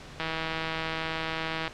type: click train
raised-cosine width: 0.3 ms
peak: -15 dBFS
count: 239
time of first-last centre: 0.2-1.678 s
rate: 161 Hz
effects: pink hiss -45 dBFS RMS until 1.73 s + low-pass 5000 Hz 12 dB/octave